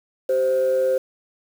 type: tone pair together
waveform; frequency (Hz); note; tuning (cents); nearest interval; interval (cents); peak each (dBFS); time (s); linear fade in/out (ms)
sine; 386.7 / 522; G4 / C5; -24 / -4; perfect fourth; 520; -24 / -16; 0.29-0.98; 5
effects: tanh soft clip ceiling -13 dBFS + 7-bit